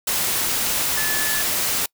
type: tone in noise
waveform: sine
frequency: 1730 Hz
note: A6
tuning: 30 cents flat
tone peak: -25 dBFS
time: 0.97-1.42 s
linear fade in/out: 5 ms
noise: white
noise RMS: -22 dBFS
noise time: 0.07-1.86 s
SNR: -6 dB
effects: noise-tail reverb RT60 0.1 s tail -26 dB re dry